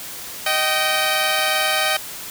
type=tone pair together; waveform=10% pulse; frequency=622.3 / 772.2 Hz; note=D#5 / G5; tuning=0 / -26 cents; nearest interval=major third; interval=374 cents; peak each=-12 dBFS; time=0.46-1.97 s; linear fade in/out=5 ms; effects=white hiss -33 dBFS RMS until 2.3 s

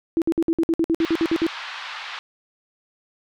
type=tone bursts; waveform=sine; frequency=329.3 Hz; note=E4; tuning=2 cents flat; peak=-16 dBFS; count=13; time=0.17-1.466 s; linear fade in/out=0 ms; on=48 ms; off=56 ms
type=band-pass noise; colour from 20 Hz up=pink; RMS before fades=-34 dBFS; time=1-2.19 s; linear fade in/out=0 ms; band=950 to 4100 Hz; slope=24 dB/octave
effects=none

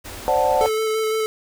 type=band-stop noise; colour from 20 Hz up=pink; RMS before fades=-35 dBFS; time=0.04-0.7 s; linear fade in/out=20 ms; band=120 to 200 Hz; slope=96 dB/octave
type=chord; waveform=sine; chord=D dominant seventh; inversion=third; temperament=equal; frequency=523.3 / 587.3 / 740 / 880 Hz; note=C5 / D5 / F#5 / A5; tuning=0 / 0 / 0 / 0 cents; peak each=-21 dBFS; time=0.28-0.66 s; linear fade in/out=0 ms
type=tone with vibrato; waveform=square; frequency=437.8 Hz; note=A4; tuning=9 cents flat; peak=-20 dBFS; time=0.61-1.26 s; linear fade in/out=0 ms; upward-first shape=square; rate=5.9 Hz; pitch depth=11 cents each way
effects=none

